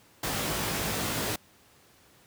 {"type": "noise with comb filter", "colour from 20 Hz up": "pink", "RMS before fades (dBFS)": -30, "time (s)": [0.23, 1.36], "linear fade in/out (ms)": 5, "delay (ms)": 19, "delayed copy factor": 0.95, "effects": ["pink hiss -59 dBFS RMS until 2.26 s", "high-pass 80 Hz 12 dB/octave"]}